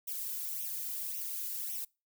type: noise with flanger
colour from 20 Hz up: violet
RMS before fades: -38 dBFS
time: 0.07-1.85 s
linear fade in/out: 10 ms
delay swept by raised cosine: 0.33 to 2.03 ms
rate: 1.8 Hz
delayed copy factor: +1
effects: noise-tail reverb RT60 0.3 s tail -26 dB re dry